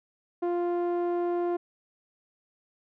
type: tone with low-pass filter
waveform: sawtooth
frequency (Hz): 349.2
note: F4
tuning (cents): 0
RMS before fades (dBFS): -28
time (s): 0.42-1.57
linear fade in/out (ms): 10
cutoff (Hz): 730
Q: 0.8
effects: none